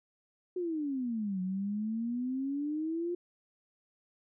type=exponential two-way sweep; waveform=sine; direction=down then up; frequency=369.4 to 182.5 to 355 Hz; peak=-31 dBFS; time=0.56-3.15 s; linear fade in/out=5 ms; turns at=1.41 s; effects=none